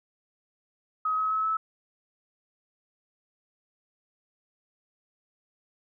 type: tone with pitch steps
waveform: sine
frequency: 1268 / 1279.8 / 1291.7 / 1303.6 Hz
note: D#6 / D#6 / E6 / E6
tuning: +32 / +48 / -36 / -20 cents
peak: -24 dBFS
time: 1.05-1.57 s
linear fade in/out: 5 ms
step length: 130 ms
effects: none